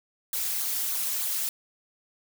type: noise with flanger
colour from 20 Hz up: blue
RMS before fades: -29 dBFS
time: 0.33-1.49 s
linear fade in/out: 2 ms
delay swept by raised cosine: 0.36 to 3.56 ms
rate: 3.3 Hz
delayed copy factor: -0.75
effects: none